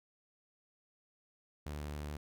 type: tone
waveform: sawtooth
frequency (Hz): 74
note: D2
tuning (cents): +14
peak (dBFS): -36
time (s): 1.66-2.17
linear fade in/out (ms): 5
effects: none